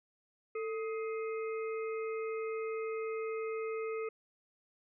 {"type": "harmonic tone with a mistuned harmonic", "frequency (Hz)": 419.8, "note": "G#4", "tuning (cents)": 19, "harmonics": [1, 3, 5, 6], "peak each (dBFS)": [-35, -45, -49, -51], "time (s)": [0.55, 4.09], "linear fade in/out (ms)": 5, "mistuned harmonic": 1, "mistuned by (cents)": 99, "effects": []}